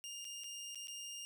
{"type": "tone with dropouts", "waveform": "20% pulse", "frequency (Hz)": 2819, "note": "F7", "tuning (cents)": 16, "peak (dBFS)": -40, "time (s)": [0.04, 1.25], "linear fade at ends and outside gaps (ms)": 0, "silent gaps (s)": [[0.245, 0.251], [0.436, 0.442], [0.747, 0.756], [0.872, 0.882]], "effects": []}